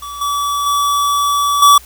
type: tone with level steps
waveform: square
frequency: 1148 Hz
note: D6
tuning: 40 cents flat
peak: -26 / -16 / -13 / -5 dBFS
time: 0.02-1.78 s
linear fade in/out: 5 ms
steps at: 0.21 / 0.66 / 1.62 s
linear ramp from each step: 5 ms
effects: added 60 Hz sine -41 dBFS peak until 1.85 s + white hiss -41 dBFS RMS until 1.85 s